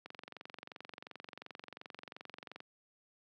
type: click train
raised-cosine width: 0.3 ms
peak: -30 dBFS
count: 59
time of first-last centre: 0.06-2.604 s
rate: 22.8 Hz
effects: high-pass 200 Hz 12 dB/octave